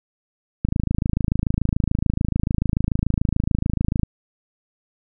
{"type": "click train", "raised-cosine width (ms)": 5, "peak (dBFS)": -7, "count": 92, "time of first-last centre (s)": [0.65, 4.033], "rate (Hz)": 26.9, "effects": []}